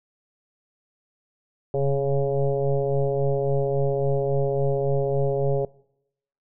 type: tone with frequency modulation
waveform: sine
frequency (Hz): 276.2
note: C#4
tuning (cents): -6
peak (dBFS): -19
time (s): 1.74-5.65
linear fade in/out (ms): 2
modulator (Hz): 139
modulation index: 2.4
effects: noise-tail reverb RT60 0.8 s tail -23 dB re dry